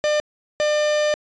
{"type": "tone pair in turn", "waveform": "45% pulse", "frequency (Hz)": [600, 600], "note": ["D5", "D5"], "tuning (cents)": [37, 37], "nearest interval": "unison", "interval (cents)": 0, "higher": "neither", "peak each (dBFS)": -17, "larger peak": "neither", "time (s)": [[0.04, 0.2], [0.6, 1.14]], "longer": "second", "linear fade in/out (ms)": 0, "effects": ["resampled to 16000 Hz"]}